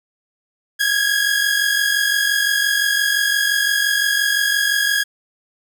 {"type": "tone pair together", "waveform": "sawtooth", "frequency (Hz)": [1628.2, 1674], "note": ["G#6", "G#6"], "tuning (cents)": [-35, 13], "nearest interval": "unison", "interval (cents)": 48, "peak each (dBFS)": -15, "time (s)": [0.79, 5.04], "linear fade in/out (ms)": 20, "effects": []}